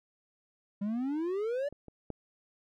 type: exponential sweep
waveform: triangle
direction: up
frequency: 196 to 592 Hz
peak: -28 dBFS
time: 0.81-1.69 s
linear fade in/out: 10 ms
type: clicks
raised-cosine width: 2 ms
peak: -34 / -34 / -24 dBFS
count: 3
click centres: 1.726 / 1.883 / 2.103 s
effects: none